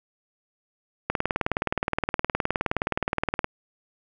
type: click train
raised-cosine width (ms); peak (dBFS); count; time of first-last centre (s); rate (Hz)
0.5; -8; 46; 1.1-3.444; 19.2
effects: none